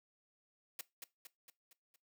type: noise with echo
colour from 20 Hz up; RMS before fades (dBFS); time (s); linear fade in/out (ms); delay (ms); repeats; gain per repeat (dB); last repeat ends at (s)
white; -43; 0.79-0.81; 2; 230; 5; -5; 1.96
effects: noise-tail reverb RT60 0.2 s tail -19 dB re dry + high-pass 200 Hz 12 dB/octave